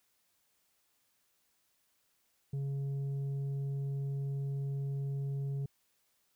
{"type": "tone with tanh clipping", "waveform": "triangle", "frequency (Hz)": 138.59, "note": "C#3", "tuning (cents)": 0, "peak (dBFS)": -34, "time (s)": [2.53, 5.66], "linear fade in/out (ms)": 5, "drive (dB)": 9, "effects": ["white hiss -75 dBFS RMS until 6.35 s"]}